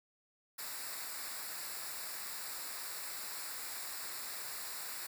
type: noise with comb filter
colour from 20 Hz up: white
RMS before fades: -43 dBFS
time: 0.58-5.07 s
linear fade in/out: 10 ms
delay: 0.32 ms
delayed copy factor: -0.7
effects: none